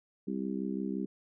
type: harmonic tone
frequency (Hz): 65.8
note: C2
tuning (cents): +10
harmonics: 3 / 4 / 5 / 6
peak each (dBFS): -35 / -37 / -39 / -41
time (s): 0.27-1.06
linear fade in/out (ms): 10
effects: none